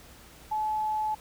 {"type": "tone", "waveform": "sine", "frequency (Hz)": 860, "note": "A5", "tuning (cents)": -40, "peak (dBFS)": -26, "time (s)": [0.51, 1.15], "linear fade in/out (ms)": 10, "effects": ["added 60 Hz sine -56 dBFS peak until 1.2 s", "pink hiss -52 dBFS RMS until 1.2 s"]}